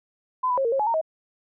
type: tone with pitch steps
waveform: sine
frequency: 1016 / 990 / 540 / 462.5 / 541 / 847 / 921 / 635 Hz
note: B5 / B5 / C#5 / A#4 / C#5 / G#5 / A#5 / D#5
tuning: +49 / +4 / -45 / -14 / -42 / +34 / -21 / +35 cents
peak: -20 dBFS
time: 0.43-1.014 s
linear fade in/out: 10 ms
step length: 73 ms
effects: none